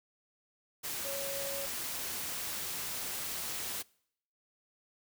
sine tone in noise, 554.4 Hz, C#5, in tune, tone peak -39 dBFS, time 1.04-1.67 s, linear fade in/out 20 ms, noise white, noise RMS -38 dBFS, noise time 0.83-3.83 s, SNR -4 dB, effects noise-tail reverb RT60 0.7 s tail -25 dB re dry

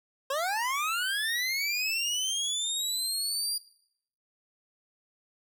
25% pulse linear sweep, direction up, 523.3 to 4817 Hz, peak -24 dBFS, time 0.3-3.58 s, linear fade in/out 5 ms, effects noise-tail reverb RT60 0.7 s tail -20 dB re dry

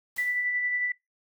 white noise with exponential decay, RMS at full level -42 dBFS, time 0.16-0.58 s, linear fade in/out 5 ms, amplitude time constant 91 ms
sine tone with tremolo, 1975.5 Hz, B6, in tune, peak -24 dBFS, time 0.18-0.92 s, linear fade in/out 5 ms, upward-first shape sine, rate 11 Hz, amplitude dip 35%
effects noise-tail reverb RT60 0.2 s tail -23 dB re dry

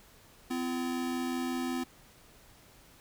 square tone pair together, 255 / 340.4 Hz, C4 / F4, -44 / -44 cents, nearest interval perfect fourth, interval 500 cents, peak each -33 / -38 dBFS, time 0.5-1.84 s, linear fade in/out 10 ms, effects pink hiss -58 dBFS RMS until 3 s

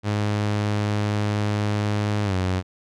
sawtooth tone with pitch glide, 104.2 to 92.83 Hz, G#2 to F#2, +6 to +6 cents, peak -17 dBFS, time 0.03-2.63 s, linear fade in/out 50 ms, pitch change -200 cents, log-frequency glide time 2.24-2.35 s, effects low-pass 6000 Hz 12 dB/octave

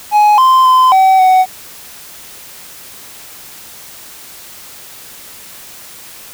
triangle tone with pitch steps, 838 / 1040 / 1027 / 762 / 747 Hz, G#5 / C6 / C6 / G5 / F#5, +15 / -11 / -33 / -49 / +16 cents, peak -3 dBFS, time 0.11-1.46 s, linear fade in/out 50 ms, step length 270 ms, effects white hiss -34 dBFS RMS until 6.33 s

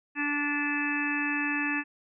harmonic tone, 291 Hz, D4, 16 cents flat, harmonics 1 / 3 / 4 / 5 / 6 / 7 / 8 / 9, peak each -31 / -39 / -40 / -42 / -31 / -41 / -42 / -32 dBFS, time 0.15-1.84 s, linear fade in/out 50 ms, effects none

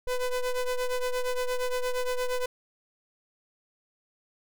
square ring-modulated tone, 251.3 Hz, B3, 30 cents sharp, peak -24 dBFS, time 0.07-2.46 s, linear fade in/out 5 ms, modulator 247 Hz, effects none

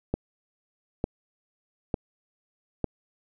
click train, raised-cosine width 2 ms, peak -12 dBFS, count 4, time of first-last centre 0.14-2.843 s, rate 1.11 Hz, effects none

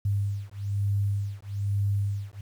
sine beating tone pair, 100 / 101.1 Hz, G2 / G#2, +35 / -46 cents, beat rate 1.1 Hz, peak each -28 dBFS, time 0.05-2.41 s, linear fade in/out 5 ms, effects 9-bit

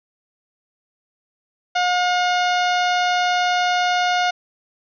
harmonic tone with a mistuned harmonic, 718 Hz, F5, 48 cents sharp, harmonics 1 / 2 / 3 / 4 / 5 / 6 / 7 / 8 / 9, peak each -18 / -23 / -28 / -29 / -30 / -33 / -36 / -39 / -40 dBFS, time 1.75-4.31 s, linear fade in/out 10 ms, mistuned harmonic 9, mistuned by -48 cents, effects none

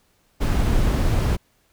brown noise, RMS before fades -19 dBFS, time 0.4-1.37 s, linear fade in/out 20 ms, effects pink hiss -63 dBFS RMS until 1.72 s

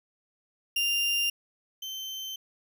35% pulse tone pair in turn, 2794 / 3096 Hz, F7 / G7, 0 / -22 cents, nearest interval major second, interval 178 cents, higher second, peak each -23 / -33 dBFS, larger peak first, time 0.76-1.3 / 1.82-2.36 s, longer neither, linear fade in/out 5 ms, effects none

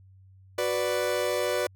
40% pulse chord, B minor, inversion second, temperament equal, 370 / 493.9 / 587.3 Hz, F#4 / B4 / D5, 0 / 0 / 0 cents, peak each -31 / -28 / -28 dBFS, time 0.58-1.67 s, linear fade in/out 5 ms, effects added 95 Hz sine -51 dBFS peak until 1.75 s

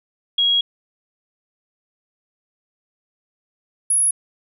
sine tone pair in turn, 3300 / 10477 Hz, G#7 / E9, -12 / -12 cents, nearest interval octave + minor sixth, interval 2000 cents, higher second, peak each -14 dBFS, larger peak neither, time 0.38-0.61 / 3.9-4.11 s, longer first, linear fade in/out 5 ms, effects none

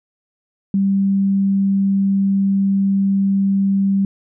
sine tone, 196 Hz, G3, in tune, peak -13 dBFS, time 0.74-4.05 s, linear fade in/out 2 ms, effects none

